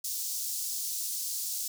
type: high-pass noise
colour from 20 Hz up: pink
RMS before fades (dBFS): -34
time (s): 0.04-1.68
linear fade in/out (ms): 5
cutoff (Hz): 5200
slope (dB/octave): 24
effects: none

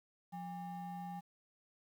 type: ring-modulated tone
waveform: triangle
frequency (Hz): 493.4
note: B4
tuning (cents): -2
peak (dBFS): -37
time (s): 0.32-1.21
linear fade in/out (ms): 20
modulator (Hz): 316
effects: 11-bit

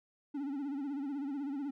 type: tone with vibrato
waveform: triangle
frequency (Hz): 280.4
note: C#4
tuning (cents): +20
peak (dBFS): -33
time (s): 0.34-1.71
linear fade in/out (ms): 10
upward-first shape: sine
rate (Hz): 16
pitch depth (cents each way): 95
effects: none

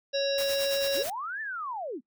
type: harmonic tone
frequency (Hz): 554.4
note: C#5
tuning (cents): 0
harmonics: 1 / 3 / 5 / 7 / 9 / 10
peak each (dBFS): -26 / -39 / -38 / -34 / -41 / -36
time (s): 0.13-1.04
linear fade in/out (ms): 20
type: noise with tremolo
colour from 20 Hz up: white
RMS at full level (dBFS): -35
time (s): 0.38-1.1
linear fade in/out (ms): 2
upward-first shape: sine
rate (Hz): 9.1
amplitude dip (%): 60
type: linear two-way sweep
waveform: sine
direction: up then down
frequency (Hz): 207.7 to 1794 to 207.7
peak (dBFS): -32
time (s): 0.94-2.01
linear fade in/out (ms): 50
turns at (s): 1.41
effects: noise-tail reverb RT60 0.1 s tail -22 dB re dry

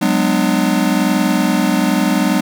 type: chord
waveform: square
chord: G# half-diminished seventh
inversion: third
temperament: just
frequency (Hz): 186.89 / 207.7 / 249.2 / 299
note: F#3 / G#3 / B3 / D4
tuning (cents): +18 / 0 / +16 / +31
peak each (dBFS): -19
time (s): 0.01-2.41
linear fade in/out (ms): 10
effects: none

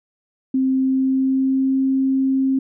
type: tone with pitch glide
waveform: sine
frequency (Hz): 263 to 266.5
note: C4 to C4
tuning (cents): +9 to +32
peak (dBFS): -15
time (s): 0.54-2.59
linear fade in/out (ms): 5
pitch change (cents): +23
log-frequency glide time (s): 0.7-1.78
effects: none

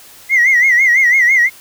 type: tone with vibrato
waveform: sine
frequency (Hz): 2022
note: B6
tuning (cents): +40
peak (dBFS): -6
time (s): 0.29-1.5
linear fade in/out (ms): 50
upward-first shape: sine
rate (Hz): 6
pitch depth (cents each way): 120
effects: tanh soft clip ceiling -4 dBFS + white hiss -40 dBFS RMS until 1.6 s

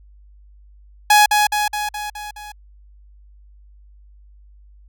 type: tone with echo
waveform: sawtooth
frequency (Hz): 837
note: G#5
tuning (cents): +13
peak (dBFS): -5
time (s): 1.1-1.26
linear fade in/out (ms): 5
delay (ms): 210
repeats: 6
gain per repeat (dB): -4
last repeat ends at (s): 2.52
effects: added 50 Hz sine -44 dBFS peak until 4.88 s

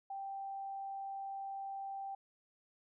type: tone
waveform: sine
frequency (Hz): 784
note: G5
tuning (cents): 0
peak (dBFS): -40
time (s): 0.1-2.15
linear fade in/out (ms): 5
effects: none

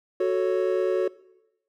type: chord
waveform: triangle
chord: F# minor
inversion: none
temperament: equal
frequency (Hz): 370 / 440 / 554.4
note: F#4 / A4 / C#5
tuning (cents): 0 / 0 / 0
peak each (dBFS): -21 / -25 / -25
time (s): 0.2-1.08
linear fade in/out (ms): 5
effects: noise-tail reverb RT60 0.9 s tail -20 dB re dry

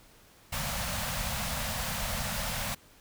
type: band-stop noise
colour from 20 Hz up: pink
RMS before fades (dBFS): -33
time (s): 0.52-2.75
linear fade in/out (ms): 10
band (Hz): 240 to 510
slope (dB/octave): 96
effects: pink hiss -58 dBFS RMS until 3 s

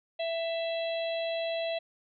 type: harmonic tone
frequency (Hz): 663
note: E5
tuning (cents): +10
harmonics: 1 / 3 / 4 / 5 / 6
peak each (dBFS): -30 / -45 / -41 / -42 / -43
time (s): 0.19-1.79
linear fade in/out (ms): 10
effects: none

